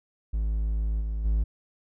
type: tone with level steps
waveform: triangle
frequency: 53.6 Hz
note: A1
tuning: 45 cents flat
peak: -22 / -25 / -19 dBFS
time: 0.33-1.44 s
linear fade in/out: 10 ms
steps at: 1 / 1.24 s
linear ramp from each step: 20 ms
effects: none